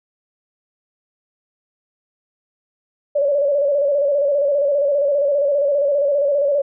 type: tone with vibrato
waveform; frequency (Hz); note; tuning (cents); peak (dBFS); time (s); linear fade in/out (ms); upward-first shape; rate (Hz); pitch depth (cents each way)
sine; 569; C#5; +45; -14; 3.15-6.62; 10; square; 15; 50
effects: none